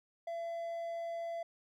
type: tone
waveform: triangle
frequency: 674 Hz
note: E5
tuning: 38 cents sharp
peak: -35 dBFS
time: 0.27-1.43 s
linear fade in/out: 5 ms
effects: none